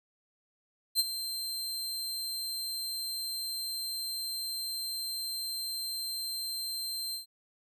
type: tone with ADSR envelope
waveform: sawtooth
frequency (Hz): 4136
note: C8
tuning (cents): -21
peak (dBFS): -19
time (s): 0.95-7.26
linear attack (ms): 46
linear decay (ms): 31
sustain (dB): -12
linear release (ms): 120
effects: none